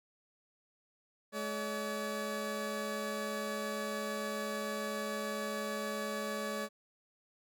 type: tone pair together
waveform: 20% pulse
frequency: 212.9 / 570 Hz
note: G#3 / C#5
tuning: +43 / +48 cents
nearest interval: octave + perfect fourth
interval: 1705 cents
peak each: -34 / -33 dBFS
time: 1.32-6.69 s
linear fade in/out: 50 ms
effects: none